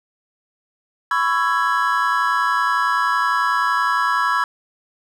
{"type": "chord", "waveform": "triangle", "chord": "C# minor seventh", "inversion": "third", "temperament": "just", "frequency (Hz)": [997.9, 1108.7, 1330.5, 1663.1], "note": ["B5", "C#6", "E6", "G#6"], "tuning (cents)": [18, 0, 16, 2], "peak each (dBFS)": -20, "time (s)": [1.11, 4.44], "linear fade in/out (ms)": 2, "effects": []}